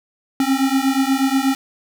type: beating tone pair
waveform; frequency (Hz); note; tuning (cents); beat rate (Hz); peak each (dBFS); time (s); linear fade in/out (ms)
square; 264.6 / 272.9; C4 / C#4; +20 / -27; 8.3; -19; 0.4-1.55; 2
effects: none